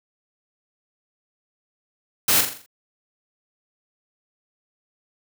white noise with echo, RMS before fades -18 dBFS, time 2.28-2.41 s, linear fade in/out 5 ms, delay 42 ms, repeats 6, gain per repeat -6 dB, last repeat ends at 2.662 s, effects none

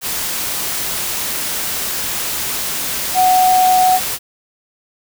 sine tone in noise, 740 Hz, F#5, in tune, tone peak -9 dBFS, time 3.14-4 s, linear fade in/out 50 ms, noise white, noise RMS -21 dBFS, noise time 0.01-4.19 s, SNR +9 dB, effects none

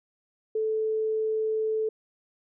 sine tone, 437.3 Hz, A4, 11 cents flat, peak -24 dBFS, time 0.55-1.89 s, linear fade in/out 5 ms, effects none

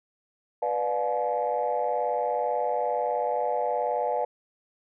sine chord, B diminished seventh, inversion none, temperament just, 493.9 / 592.7 / 711.2 / 853.4 Hz, B4 / D5 / F5 / Ab5, 0 / +16 / +31 / +47 cents, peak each -29 dBFS, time 0.62-4.25 s, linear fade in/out 5 ms, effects tanh soft clip ceiling -16 dBFS

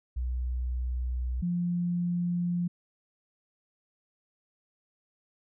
sine tone pair in turn, 62 / 174.93 Hz, B1 / F3, +7 / +3 cents, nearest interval octave + tritone, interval 1796 cents, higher second, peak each -28 / -26 dBFS, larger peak second, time 0.16-1.42 / 1.42-2.68 s, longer neither, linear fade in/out 10 ms, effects none

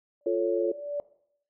sine tone with exponential growth, 580 Hz, D5, 22 cents flat, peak -26 dBFS, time 0.21-1 s, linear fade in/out 1 ms, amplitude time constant 170 ms
sine chord, F augmented, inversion none, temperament equal, 349.2 / 440 / 554.4 Hz, F4 / A4 / C#5, 0 / 0 / 0 cents, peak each -27 / -28 / -28 dBFS, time 0.26-0.72 s, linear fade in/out 5 ms
effects noise-tail reverb RT60 0.7 s tail -18 dB re dry

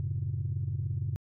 sine chord, F# minor, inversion none, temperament equal with one note detuned, 92.5 / 110 / 136.53 Hz, F#2 / A2 / C#3, 0 / 0 / -26 cents, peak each -33 dBFS, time 0-1.16 s, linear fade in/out 0 ms, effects tanh soft clip ceiling -23 dBFS

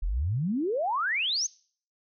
sine exponential sweep, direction up, 36.63 to 6580 Hz, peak -25 dBFS, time 0.02-1.47 s, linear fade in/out 10 ms, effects noise-tail reverb RT60 0.5 s tail -23 dB re dry

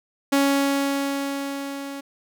sawtooth tone with level ramp, 278.1 Hz, C#4, 6 cents sharp, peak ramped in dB -12 to -28 dBFS, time 0.32-2.01 s, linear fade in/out 10 ms, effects none

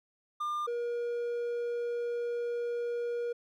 triangle tone pair in turn, 1200 / 476.2 Hz, D6 / A#4, +37 / +37 cents, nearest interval octave + major third, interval 1600 cents, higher first, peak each -29 / -29 dBFS, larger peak neither, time 0.4-0.67 / 0.67-3.33 s, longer second, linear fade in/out 10 ms, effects none

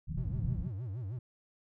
white low-pass noise, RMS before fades -35 dBFS, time 0.07-0.71 s, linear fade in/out 50 ms, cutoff 180 Hz, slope 48 dB/octave
triangle tone with vibrato, 110 Hz, A2, in tune, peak -34 dBFS, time 0.17-1.19 s, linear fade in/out 5 ms, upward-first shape sine, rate 6.4 Hz, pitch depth 290 cents each way
effects none

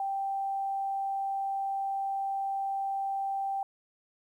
sine tone, 784 Hz, G5, in tune, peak -29 dBFS, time 0-3.63 s, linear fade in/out 2 ms, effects 11-bit

